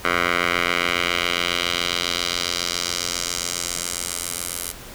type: tone with band-pass filter sweep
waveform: 10% pulse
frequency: 87.31 Hz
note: F2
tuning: in tune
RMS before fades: -24 dBFS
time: 0.04-4.72 s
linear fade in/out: 10 ms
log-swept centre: 1700 to 11000 Hz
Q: 1.5
effects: pink hiss -39 dBFS RMS until 4.94 s